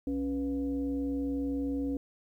sine tone with frequency modulation, 277.2 Hz, C#4, in tune, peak -29 dBFS, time 0.07-1.97 s, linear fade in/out 2 ms, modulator 214 Hz, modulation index 0.59, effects 11-bit

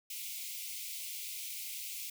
white high-pass noise, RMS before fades -42 dBFS, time 0.1-2.1 s, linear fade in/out 5 ms, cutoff 2100 Hz, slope 96 dB/octave, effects none

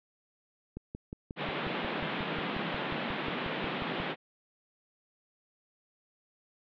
click train, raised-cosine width 3 ms, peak -26 dBFS, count 19, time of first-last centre 0.77-4.002 s, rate 5.57 Hz
pink band-pass noise, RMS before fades -35 dBFS, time 1.36-4.16 s, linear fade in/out 50 ms, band 150 to 3600 Hz, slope 48 dB/octave
effects none

